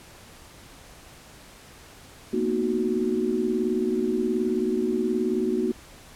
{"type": "chord", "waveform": "sine", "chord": "B major seventh", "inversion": "third", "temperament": "equal with one note detuned", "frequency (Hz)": [228.2, 246.9, 311.1, 370], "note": ["A#3", "B3", "D#4", "F#4"], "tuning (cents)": [-37, 0, 0, 0], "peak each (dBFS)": [-28, -29, -30, -25], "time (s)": [2.33, 5.72], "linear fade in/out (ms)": 5, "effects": ["pink hiss -48 dBFS RMS until 6.15 s", "low-pass 12000 Hz 12 dB/octave"]}